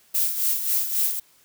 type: noise with tremolo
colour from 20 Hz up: violet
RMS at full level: -21 dBFS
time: 0.14-1.2 s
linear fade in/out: 10 ms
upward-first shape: sine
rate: 3.7 Hz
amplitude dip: 60%
effects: white hiss -58 dBFS RMS until 1.44 s